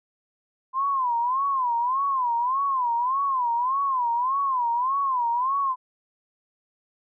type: tone with vibrato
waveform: sine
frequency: 1022 Hz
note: C6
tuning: 41 cents flat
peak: -21 dBFS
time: 0.73-5.76 s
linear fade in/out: 50 ms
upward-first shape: sine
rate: 1.7 Hz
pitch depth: 160 cents each way
effects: none